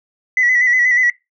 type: tone with vibrato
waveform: sine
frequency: 1976 Hz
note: B6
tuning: in tune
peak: -10 dBFS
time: 0.37-1.1 s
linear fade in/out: 2 ms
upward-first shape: square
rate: 8.3 Hz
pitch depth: 38 cents each way
effects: noise-tail reverb RT60 0.2 s tail -20 dB re dry + tanh soft clip ceiling -6 dBFS